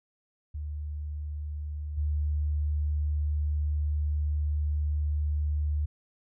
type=tone with level steps; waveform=sine; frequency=74.6 Hz; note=D2; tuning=28 cents sharp; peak=-32 / -25 dBFS; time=0.54-5.86 s; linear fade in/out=10 ms; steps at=1.97 s; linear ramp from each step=10 ms; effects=none